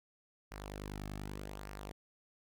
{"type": "tone with flanger", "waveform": "sawtooth", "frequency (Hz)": 50.3, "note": "G1", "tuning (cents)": 45, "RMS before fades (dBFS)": -45, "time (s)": [0.51, 1.92], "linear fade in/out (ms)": 10, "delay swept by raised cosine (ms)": [0.27, 2.07], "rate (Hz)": 0.84, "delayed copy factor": -0.55, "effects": []}